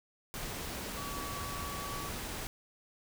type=tone in noise; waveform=sine; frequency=1138 Hz; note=C#6; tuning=45 cents sharp; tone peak=-42 dBFS; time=0.97-2.09 s; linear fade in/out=0 ms; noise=pink; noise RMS=-40 dBFS; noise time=0.34-2.47 s; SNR=-5 dB; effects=none